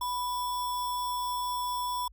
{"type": "tone with sample-and-hold", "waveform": "sine", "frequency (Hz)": 987.8, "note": "B5", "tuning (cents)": 0, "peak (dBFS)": -29, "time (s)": [0.01, 2.08], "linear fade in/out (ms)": 5, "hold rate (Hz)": 4410, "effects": ["added 50 Hz sine -52 dBFS peak until 2.12 s"]}